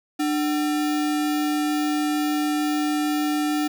sine tone with sample-and-hold, 298.9 Hz, D4, 31 cents sharp, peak -20 dBFS, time 0.19-3.68 s, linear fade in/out 10 ms, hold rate 1050 Hz, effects none

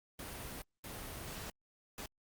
pink noise bursts at uneven times, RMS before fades -45 dBFS, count 3, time 0.19-0.62 / 0.84-1.5 / 1.98-2.06 s, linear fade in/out 2 ms, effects Opus 32 kbps

